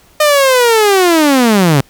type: linear sweep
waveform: sawtooth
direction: down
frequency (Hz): 613 to 129.1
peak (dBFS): -3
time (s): 0.2-1.81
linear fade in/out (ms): 5
effects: pink hiss -47 dBFS RMS until 1.89 s